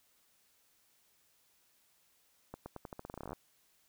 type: accelerating click train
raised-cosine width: 1 ms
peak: -29 dBFS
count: 18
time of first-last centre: 2.54-3.331 s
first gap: 120 ms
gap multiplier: 0.86
effects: white hiss -71 dBFS RMS until 3.88 s